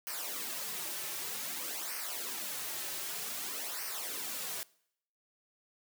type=noise with flanger; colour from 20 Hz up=white; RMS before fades=-39 dBFS; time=0.07-4.63 s; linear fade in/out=0 ms; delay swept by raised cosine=0.27 to 4.27 ms; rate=0.53 Hz; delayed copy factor=-0.7; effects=noise-tail reverb RT60 0.7 s tail -23 dB re dry + high-pass 200 Hz 12 dB/octave